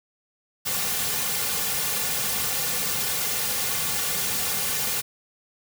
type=noise with comb filter; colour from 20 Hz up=white; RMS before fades=-26 dBFS; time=0.65-5.02 s; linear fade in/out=20 ms; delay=3.1 ms; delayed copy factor=-0.85; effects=none